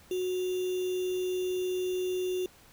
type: tone with sample-and-hold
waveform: sine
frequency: 366.7 Hz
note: F#4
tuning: 15 cents flat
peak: -28 dBFS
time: 0.11-2.46 s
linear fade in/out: 2 ms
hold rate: 3150 Hz
effects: pink hiss -57 dBFS RMS until 2.72 s